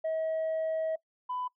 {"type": "tone pair in turn", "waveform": "sine", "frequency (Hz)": [640, 998.8], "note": ["D#5", "B5"], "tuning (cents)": [49, 19], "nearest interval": "minor sixth", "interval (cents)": 770, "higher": "second", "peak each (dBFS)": [-26, -31], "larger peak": "first", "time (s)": [[0.04, 0.96], [1.29, 1.48]], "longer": "first", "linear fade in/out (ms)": 10, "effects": ["noise-tail reverb RT60 0.1 s tail -21 dB re dry", "tanh soft clip ceiling -27 dBFS"]}